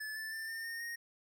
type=tone with pitch steps; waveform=square; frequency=1732 / 1757.2 / 1782.8 / 1808.7 / 1835 / 1861.7 Hz; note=A6 / A6 / A6 / A6 / A#6 / A#6; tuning=-28 / -3 / +22 / +47 / -28 / -3 cents; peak=-40 dBFS; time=0-0.96 s; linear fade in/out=10 ms; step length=160 ms; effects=none